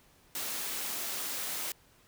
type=high-pass noise; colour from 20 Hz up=white; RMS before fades=-36 dBFS; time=0.35-1.72 s; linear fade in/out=2 ms; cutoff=190 Hz; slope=12 dB/octave; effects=pink hiss -63 dBFS RMS until 2.07 s